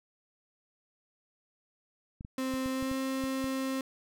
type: clicks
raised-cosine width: 5 ms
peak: -30 dBFS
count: 8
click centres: 2.209 / 2.249 / 2.539 / 2.66 / 2.826 / 2.914 / 3.239 / 3.442 s
type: tone with pitch glide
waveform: 35% pulse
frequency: 261.6 to 265.4 Hz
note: C4 to C4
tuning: 0 to +25 cents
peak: -29 dBFS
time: 2.38-3.81 s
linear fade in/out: 2 ms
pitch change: +25 cents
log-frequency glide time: 2.69-2.94 s
effects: none